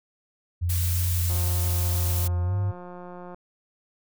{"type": "tone with pitch glide", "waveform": "sine", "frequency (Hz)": [87.31, 99.14], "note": ["F2", "G2"], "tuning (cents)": [0, 20], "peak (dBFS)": -22, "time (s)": [0.61, 2.72], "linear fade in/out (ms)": 20, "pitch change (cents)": 220, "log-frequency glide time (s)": [2.43, 2.55]}
{"type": "noise", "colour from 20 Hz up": "blue", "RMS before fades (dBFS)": -31, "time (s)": [0.69, 2.28], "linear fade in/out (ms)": 10}
{"type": "click train", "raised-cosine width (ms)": 1, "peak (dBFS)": -28, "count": 365, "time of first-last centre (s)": [1.3, 3.345], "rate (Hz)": 178}
{"effects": []}